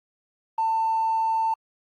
triangle tone, 894 Hz, A5, 27 cents sharp, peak -17 dBFS, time 0.58-1.54 s, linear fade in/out 5 ms, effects tanh soft clip ceiling -18 dBFS + Opus 32 kbps

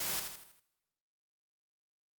white noise with echo, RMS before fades -36 dBFS, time 0-0.2 s, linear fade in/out 5 ms, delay 80 ms, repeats 5, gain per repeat -6 dB, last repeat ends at 0.6 s, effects noise-tail reverb RT60 1.0 s tail -21 dB re dry + Opus 48 kbps

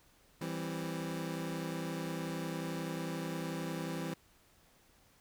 25% pulse chord, C major, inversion first, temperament equal, 164.81 / 196 / 261.6 Hz, E3 / G3 / C4, 0 / 0 / 0 cents, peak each -35 / -40 / -39 dBFS, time 0.41-4.14 s, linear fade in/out 5 ms, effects pink hiss -66 dBFS RMS until 5.2 s

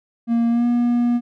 triangle tone with pitch glide, 233.1 to 240.1 Hz, A#3 to B3, 0 to -49 cents, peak -13 dBFS, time 0.27-1.21 s, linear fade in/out 50 ms, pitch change +51 cents, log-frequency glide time 0.49-0.66 s, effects none

